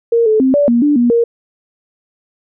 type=tone with pitch steps; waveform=sine; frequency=464.9 / 434 / 262.6 / 578 / 236.8 / 293.2 / 240.3 / 467.6 Hz; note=A#4 / A4 / C4 / D5 / A#3 / D4 / B3 / A#4; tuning=-5 / -24 / +6 / -28 / +27 / -3 / -47 / +5 cents; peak=-8 dBFS; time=0.12-1.24 s; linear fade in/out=5 ms; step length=140 ms; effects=none